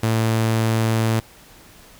sawtooth tone, 112.5 Hz, A2, 39 cents sharp, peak -13 dBFS, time 0.03-1.2 s, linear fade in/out 5 ms, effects pink hiss -47 dBFS RMS until 1.99 s

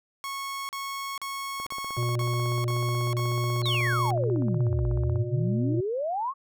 sawtooth tone bursts, 1100 Hz, C#6, 14 cents flat, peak -28 dBFS, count 8, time 0.24-4.106 s, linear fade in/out 0 ms, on 450 ms, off 38 ms
click train, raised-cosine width 1 ms, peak -27 dBFS, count 59, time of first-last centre 1.6-5.158 s, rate 16.3 Hz
harmonic tone, 120 Hz, B2, 49 cents flat, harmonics 1 / 3 / 5, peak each -25 / -34 / -40 dBFS, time 1.97-5.81 s, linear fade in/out 10 ms
sine exponential two-way sweep, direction down then up, 4435 to 51.6 to 1139 Hz, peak -26 dBFS, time 3.62-6.34 s, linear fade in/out 50 ms, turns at 4.88 s
effects none

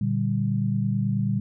sine chord, G minor, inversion first, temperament just, 117.6 / 147 / 196 Hz, Bb2 / D3 / G3, +16 / +2 / 0 cents, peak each -25 / -28 / -25 dBFS, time 0.01-1.4 s, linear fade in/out 5 ms, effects none

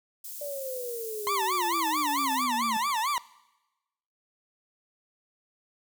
white high-pass noise, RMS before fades -40 dBFS, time 0.24-2.44 s, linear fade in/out 5 ms, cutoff 8100 Hz, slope 12 dB/octave
sine exponential sweep, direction down, 587.3 to 220 Hz, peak -33 dBFS, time 0.41-2.77 s, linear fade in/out 5 ms
40% pulse tone with vibrato, 1011 Hz, B5, 40 cents sharp, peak -25 dBFS, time 1.27-3.18 s, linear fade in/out 0 ms, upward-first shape sine, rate 4.5 Hz, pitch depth 270 cents each way
effects noise-tail reverb RT60 1.0 s tail -20 dB re dry

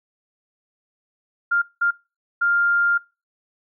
sine tone bursts at uneven times, 1400 Hz, F6, 4 cents sharp, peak -16 dBFS, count 3, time 1.51-1.62 / 1.81-1.91 / 2.41-2.98 s, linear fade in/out 10 ms, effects noise-tail reverb RT60 0.3 s tail -24 dB re dry

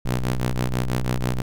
sawtooth ring-modulated tone, 61.74 Hz, B1, in tune, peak -14 dBFS, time 0.05-1.42 s, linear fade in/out 5 ms, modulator 64.8 Hz, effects none

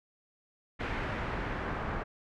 pink noise with low-pass filter sweep, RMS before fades -35 dBFS, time 0.79-2.04 s, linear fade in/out 20 ms, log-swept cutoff 2100 to 1400 Hz, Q 1.4, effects none

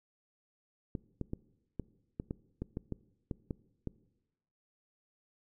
clicks, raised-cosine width 3 ms, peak -23 dBFS, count 12, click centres 0.952 / 1.213 / 1.334 / 1.797 / 2.199 / 2.309 / 2.62 / 2.771 / 2.923 / 3.312 / 3.508 / 3.873 s, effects noise-tail reverb RT60 1.0 s tail -21 dB re dry

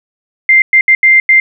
sine tone bursts at uneven times, 2093 Hz, C7, in tune, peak -3 dBFS, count 5, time 0.49-0.62 / 0.73-0.81 / 0.88-0.95 / 1.03-1.2 / 1.29-1.4 s, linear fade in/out 2 ms, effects none

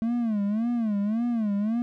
triangle tone with vibrato, 220 Hz, A3, in tune, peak -21 dBFS, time 0.02-1.82 s, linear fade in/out 0 ms, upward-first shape sine, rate 1.8 Hz, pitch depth 160 cents each way, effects none

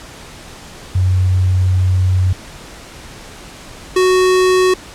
sine / square tone pair in turn, 92.5 / 370 Hz, F#2 / F#4, 0 / 0 cents, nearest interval 2 octaves, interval 2400 cents, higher second, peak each -10 dBFS, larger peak neither, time 0.95-2.33 / 3.96-4.74 s, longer first, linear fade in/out 5 ms, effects pink hiss -35 dBFS RMS until 4.94 s + low-pass 9000 Hz 12 dB/octave

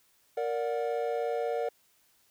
triangle chord, Bb augmented, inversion none, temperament just, 466.2 / 582.7 / 728.4 Hz, Bb4 / D5 / F#5, 0 / -14 / -27 cents, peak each -29 / -32 / -33 dBFS, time 0.37-1.69 s, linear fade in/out 5 ms, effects white hiss -67 dBFS RMS until 2.3 s

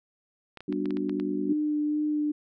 clicks, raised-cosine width 0.3 ms, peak -26 dBFS, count 8, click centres 0.573 / 0.606 / 0.726 / 0.857 / 0.907 / 0.97 / 1.095 / 1.199 s
sine chord, G major seventh, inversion none, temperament just, 196 / 245 / 294 / 367.5 Hz, G3 / B3 / D4 / F#4, 0 / -14 / +2 / -12 cents, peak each -33 / -35 / -29 / -33 dBFS, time 0.68-1.53 s, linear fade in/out 5 ms
sine tone with vibrato, 299.9 Hz, D4, 36 cents sharp, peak -24 dBFS, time 1.49-2.32 s, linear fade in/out 10 ms, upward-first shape sine, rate 2.3 Hz, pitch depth 11 cents each way
effects none

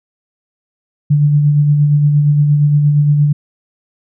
sine tone with tremolo, 146.83 Hz, D3, in tune, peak -6 dBFS, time 1.1-3.33 s, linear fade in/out 10 ms, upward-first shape sine, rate 8.6 Hz, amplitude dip 35%, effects none

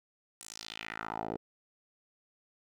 10% pulse tone with band-pass filter sweep, 55 Hz, A1, in tune, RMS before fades -41 dBFS, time 0.41-1.37 s, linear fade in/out 0 ms, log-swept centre 9300 to 450 Hz, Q 2.6, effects none

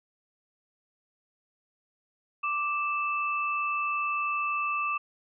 sine tone pair together, 1174.6 / 2637 Hz, D6 / E7, 0 / 0 cents, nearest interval octave + major second, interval 1400 cents, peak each -28 / -31 dBFS, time 2.43-4.98 s, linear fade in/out 10 ms, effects none

